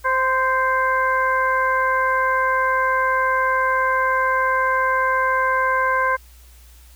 harmonic tone with a mistuned harmonic, 523.3 Hz, C5, in tune, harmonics 1 / 2 / 3 / 4, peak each -24 / -19 / -21 / -29 dBFS, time 0.04-6.17 s, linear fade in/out 20 ms, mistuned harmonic 2, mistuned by -18 cents, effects added 60 Hz sine -44 dBFS peak until 6.95 s + white hiss -52 dBFS RMS until 6.95 s

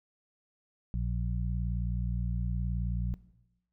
harmonic tone, 59.1 Hz, A#1, 24 cents sharp, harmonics 1 / 2 / 3, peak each -31 / -35 / -37 dBFS, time 0.94-3.14 s, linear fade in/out 0 ms, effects noise-tail reverb RT60 0.9 s tail -17 dB re dry

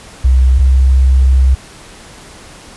sine tone pair in turn, 64.4 / 65.53 Hz, C2 / C2, -27 / +3 cents, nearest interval unison, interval 30 cents, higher second, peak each -5 dBFS, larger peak neither, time 0.24-0.59 / 0.59-1.55 s, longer second, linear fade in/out 10 ms, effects pink hiss -36 dBFS RMS until 2.76 s + resampled to 24000 Hz

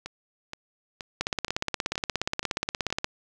two click trains, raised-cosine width 0.2 ms, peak -18 / -9 dBFS, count 7 / 32, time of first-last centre 0.06-2.904 / 1.21-3.044 s, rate 2.11 / 16.9 Hz, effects none

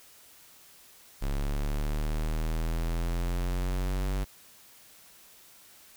square exponential sweep, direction up, 34.54 to 48.44 Hz, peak -28 dBFS, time 1.21-4.25 s, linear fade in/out 20 ms, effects white hiss -55 dBFS RMS until 5.96 s

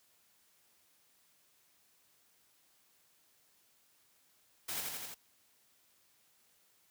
white noise with echo, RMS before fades -39 dBFS, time 4.68-4.81 s, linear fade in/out 10 ms, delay 84 ms, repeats 4, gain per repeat -2 dB, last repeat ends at 5.146 s, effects white hiss -70 dBFS RMS until 6.9 s + high-pass 60 Hz 12 dB/octave

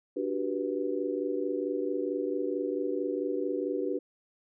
sine chord, G major seventh, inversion second, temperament just, 294 / 367.5 / 392 / 490 Hz, D4 / F#4 / G4 / B4, +2 / -12 / 0 / -14 cents, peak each -34 dBFS, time 0.16-3.99 s, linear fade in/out 10 ms, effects none

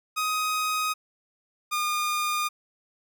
sawtooth tone pair in turn, 1255 / 1215.1 Hz, D#6 / D#6, +15 / -41 cents, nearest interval minor second, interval 56 cents, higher first, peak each -21 dBFS, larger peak neither, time 0.16-0.94 / 1.71-2.49 s, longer neither, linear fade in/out 20 ms, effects none

